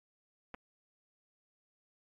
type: clicks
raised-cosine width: 0.5 ms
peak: -30 dBFS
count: 2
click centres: 0.542 / 0.546 s
effects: AAC 64 kbps